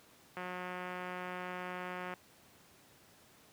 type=click train; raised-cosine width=0.5 ms; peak=-27 dBFS; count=321; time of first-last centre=0.37-2.138 s; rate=181 Hz; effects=pink hiss -62 dBFS RMS until 3.52 s + high-pass 100 Hz 12 dB/octave